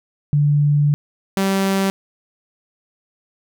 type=tone pair in turn; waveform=sine / sawtooth; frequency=146.2 / 194.03 Hz; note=D3 / G3; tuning=-7 / -17 cents; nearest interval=perfect fourth; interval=490 cents; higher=second; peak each=-12 dBFS; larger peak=neither; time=0.33-0.94 / 1.37-1.9 s; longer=first; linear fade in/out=0 ms; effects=none